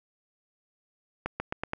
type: accelerating click train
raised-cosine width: 0.5 ms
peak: -15 dBFS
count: 5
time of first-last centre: 1.26-1.734 s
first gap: 140 ms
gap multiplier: 0.89
effects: none